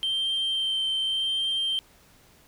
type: tone with vibrato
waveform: sine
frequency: 3135 Hz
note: G7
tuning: 1 cent flat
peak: -22 dBFS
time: 0.03-1.79 s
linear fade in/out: 0 ms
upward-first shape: sine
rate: 0.86 Hz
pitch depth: 12 cents each way
effects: tanh soft clip ceiling -22 dBFS + pink hiss -57 dBFS RMS until 2.47 s